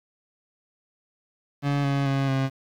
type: tone with pitch steps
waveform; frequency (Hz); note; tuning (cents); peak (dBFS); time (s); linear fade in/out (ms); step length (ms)
30% pulse; 142.3 / 139.53 / 136.82 / 134.16; C#3 / C#3 / C#3 / C3; +46 / +12 / -22 / +44; -19; 1.62-2.5; 50; 220
effects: low-pass 4000 Hz 12 dB/octave + 8-bit